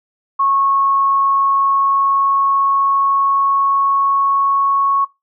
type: tone with pitch glide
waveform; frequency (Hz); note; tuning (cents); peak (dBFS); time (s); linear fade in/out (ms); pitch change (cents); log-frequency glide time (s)
sine; 1098 to 1105; C#6 to C#6; -17 to -6; -12; 0.39-5.05; 10; +11; 1.12-4.63
effects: noise-tail reverb RT60 0.2 s tail -19 dB re dry